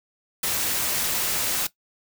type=noise; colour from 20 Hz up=white; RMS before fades=-25 dBFS; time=0.43-1.67 s; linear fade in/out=5 ms; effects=noise-tail reverb RT60 0.1 s tail -17 dB re dry